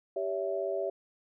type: chord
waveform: sine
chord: C# diminished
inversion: second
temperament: equal with one note detuned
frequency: 392 / 563.4 / 659.3 Hz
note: G4 / C#5 / E5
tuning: 0 / +28 / 0 cents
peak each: -34 dBFS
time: 0.16-0.9 s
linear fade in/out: 5 ms
effects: none